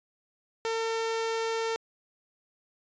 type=tone; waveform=sawtooth; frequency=452.1 Hz; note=A4; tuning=47 cents sharp; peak=-24 dBFS; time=0.65-1.76 s; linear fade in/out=0 ms; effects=resampled to 16000 Hz